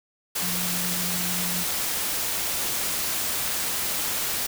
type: tone in noise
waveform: sine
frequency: 177.9 Hz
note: F3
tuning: 32 cents sharp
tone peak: -32 dBFS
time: 0.42-1.64 s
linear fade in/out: 10 ms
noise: white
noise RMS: -27 dBFS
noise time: 0.35-4.47 s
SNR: -8 dB
effects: none